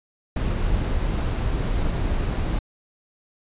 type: noise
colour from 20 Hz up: brown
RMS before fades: -23 dBFS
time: 0.36-2.59 s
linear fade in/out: 5 ms
effects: resampled to 8000 Hz